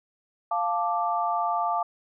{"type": "chord", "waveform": "sine", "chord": "D minor", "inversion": "first", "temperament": "equal", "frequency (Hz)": [698.5, 880, 1174.7], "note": ["F5", "A5", "D6"], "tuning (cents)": [0, 0, 0], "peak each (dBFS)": [-27, -28, -28], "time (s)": [0.51, 1.83], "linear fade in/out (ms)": 5, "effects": []}